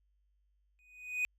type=tone with exponential growth; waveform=triangle; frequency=2489 Hz; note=D#7; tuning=in tune; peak=-26 dBFS; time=0.79-1.25 s; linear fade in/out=0 ms; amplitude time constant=100 ms; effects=added 50 Hz sine -70 dBFS peak until 1.38 s